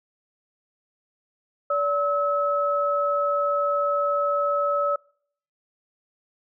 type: tone pair together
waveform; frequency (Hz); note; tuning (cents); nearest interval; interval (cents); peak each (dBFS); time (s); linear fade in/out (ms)
sine; 576 / 1293; D5 / E6; -34 / -34; octave + major second; 1400; -23; 1.7-4.96; 5
effects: noise-tail reverb RT60 0.6 s tail -26 dB re dry